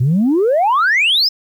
sine exponential sweep, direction up, 116.54 to 5360 Hz, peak -9 dBFS, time 0-1.29 s, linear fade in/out 10 ms, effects tanh soft clip ceiling -8 dBFS + 8-bit

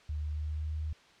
sine tone with pitch glide, 75.3 to 77.37 Hz, D2 to D#2, +44 to -9 cents, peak -32 dBFS, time 0.09-0.93 s, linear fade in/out 5 ms, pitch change +47 cents, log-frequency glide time 0.22-0.75 s, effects white hiss -59 dBFS RMS until 1.2 s + low-pass 4000 Hz 12 dB/octave

